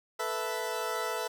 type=chord; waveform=20% pulse; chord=A suspended second; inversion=none; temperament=equal; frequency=440 / 493.9 / 659.3 Hz; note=A4 / B4 / E5; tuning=0 / 0 / 0 cents; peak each=-31 dBFS; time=0.19-1.28 s; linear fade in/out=10 ms; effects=10-bit